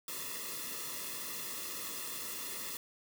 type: noise with comb filter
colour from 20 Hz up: white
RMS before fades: -41 dBFS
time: 0.08-2.77 s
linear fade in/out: 2 ms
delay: 1.3 ms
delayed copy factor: -0.95
effects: none